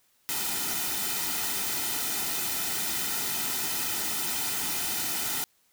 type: noise with comb filter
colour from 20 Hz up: white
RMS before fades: -30 dBFS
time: 0.29-5.44 s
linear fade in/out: 0 ms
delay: 1.8 ms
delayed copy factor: -0.65
effects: white hiss -67 dBFS RMS until 5.72 s